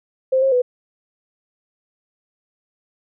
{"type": "tone with pitch steps", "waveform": "sine", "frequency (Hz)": [523, 536, 496.4], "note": ["C5", "C5", "B4"], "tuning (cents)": [-1, 42, 9], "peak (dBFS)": -13, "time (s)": [0.32, 0.62], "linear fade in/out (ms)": 10, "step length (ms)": 100, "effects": []}